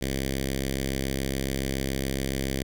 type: tone with notch filter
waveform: 5% pulse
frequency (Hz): 67.1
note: C2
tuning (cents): +44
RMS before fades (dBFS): -29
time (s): 0.01-2.63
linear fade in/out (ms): 10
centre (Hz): 900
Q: 0.5
effects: none